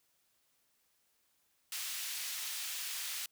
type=high-pass noise; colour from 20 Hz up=pink; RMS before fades=-40 dBFS; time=1.72-3.26 s; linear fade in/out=2 ms; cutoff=2600 Hz; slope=12 dB/octave; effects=white hiss -75 dBFS RMS until 3.31 s